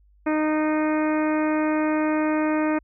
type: harmonic tone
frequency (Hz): 308.1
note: D#4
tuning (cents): -17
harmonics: 1 / 2 / 3 / 4 / 5 / 6 / 7 / 8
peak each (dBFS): -21 / -27 / -31 / -33 / -35 / -37 / -38 / -39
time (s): 0.26-2.79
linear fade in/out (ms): 10
effects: added 50 Hz sine -54 dBFS peak until 2.83 s